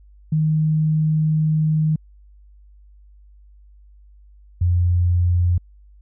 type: tone pair in turn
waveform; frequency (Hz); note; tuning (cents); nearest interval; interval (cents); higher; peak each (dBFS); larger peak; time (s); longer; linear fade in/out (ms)
sine; 155.56 / 87.95; D#3 / F2; 0 / +13; minor seventh; 987; first; -15 / -14; second; 0.32-1.96 / 4.61-5.58; first; 5
effects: added 50 Hz sine -45 dBFS peak until 6.01 s